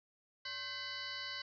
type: tone with frequency modulation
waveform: sine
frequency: 3000 Hz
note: F#7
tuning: 23 cents sharp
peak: -40 dBFS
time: 0.45-1.42 s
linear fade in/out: 5 ms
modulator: 485 Hz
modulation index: 3.8
effects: none